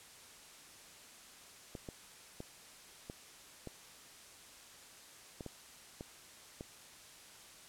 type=clicks; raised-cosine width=2 ms; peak=-30 dBFS; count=9; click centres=1.752 / 1.888 / 2.404 / 3.099 / 3.673 / 5.408 / 5.463 / 6.009 / 6.609 s; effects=white hiss -56 dBFS RMS until 7.68 s + low-pass 10000 Hz 12 dB/octave